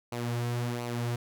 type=tone with flanger; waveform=sawtooth; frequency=120 Hz; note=B2; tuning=49 cents flat; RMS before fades=-32 dBFS; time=0.12-1.16 s; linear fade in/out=5 ms; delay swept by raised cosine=0.57 to 4.97 ms; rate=1.4 Hz; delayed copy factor=-0.55; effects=none